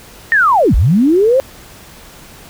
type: linear two-way sweep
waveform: sine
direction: down then up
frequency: 1864.7 to 38.87 to 549 Hz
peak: -7 dBFS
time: 0.32-1.4 s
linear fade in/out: 0 ms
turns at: 0.75 s
effects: pink hiss -38 dBFS RMS until 2.49 s